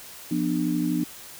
sine chord, B diminished, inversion second, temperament equal with one note detuned, 174.61 / 246.9 / 299.5 Hz, F3 / B3 / D4, 0 / 0 / +34 cents, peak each -28 / -27 / -25 dBFS, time 0.31-1.04 s, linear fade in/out 5 ms, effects white hiss -43 dBFS RMS until 1.39 s

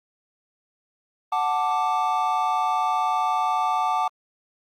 triangle chord, D major, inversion first, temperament equal, 740 / 880 / 1174.7 Hz, F#5 / A5 / D6, 0 / 0 / 0 cents, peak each -23 / -23 / -23 dBFS, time 1.32-4.08 s, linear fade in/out 5 ms, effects Opus 32 kbps

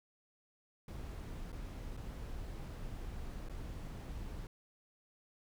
brown noise with dropouts, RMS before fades -44 dBFS, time 0.88-4.47 s, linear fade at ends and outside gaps 2 ms, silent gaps 1.52-1.527 / 1.968-1.973 / 3.487-3.496 s, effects none

